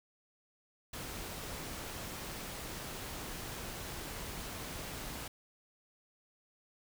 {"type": "noise", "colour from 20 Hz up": "pink", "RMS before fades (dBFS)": -43, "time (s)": [0.93, 5.28], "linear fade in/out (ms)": 5, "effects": []}